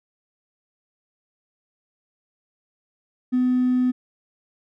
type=tone with hard clipping; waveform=triangle; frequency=251.6 Hz; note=B3; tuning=32 cents sharp; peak=-17 dBFS; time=3.32-3.92 s; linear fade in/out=20 ms; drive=3 dB; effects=none